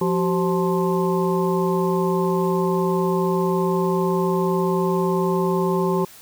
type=harmonic tone with a mistuned harmonic; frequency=175.5 Hz; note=F3; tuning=9 cents sharp; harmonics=1 / 2 / 3 / 5 / 6; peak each=-22 / -21 / -29 / -28 / -28 dBFS; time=0.01-6.05 s; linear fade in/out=5 ms; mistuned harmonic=2; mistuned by=+140 cents; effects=white hiss -45 dBFS RMS until 6.21 s